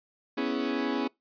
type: chord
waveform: 40% pulse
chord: C# minor seventh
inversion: third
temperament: equal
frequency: 246.9 / 277.2 / 329.6 / 415.3 Hz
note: B3 / C#4 / E4 / G#4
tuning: 0 / 0 / 0 / 0 cents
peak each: -32 / -30 / -34 / -34 dBFS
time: 0.37-1.08 s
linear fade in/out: 10 ms
effects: noise-tail reverb RT60 0.2 s tail -25 dB re dry + resampled to 11025 Hz